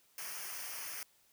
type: noise with comb filter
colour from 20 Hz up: white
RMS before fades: -43 dBFS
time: 0.18-1.03 s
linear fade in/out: 2 ms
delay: 0.26 ms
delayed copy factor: -0.75
effects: white hiss -69 dBFS RMS until 1.32 s